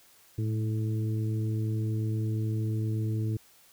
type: harmonic tone with a mistuned harmonic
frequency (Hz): 108.5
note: A2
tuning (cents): -24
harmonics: 1 / 2 / 3 / 4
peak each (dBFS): -27 / -39 / -37 / -44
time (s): 0.38-3.37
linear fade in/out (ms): 5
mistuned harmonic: 1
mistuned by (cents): +38
effects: white hiss -59 dBFS RMS until 3.72 s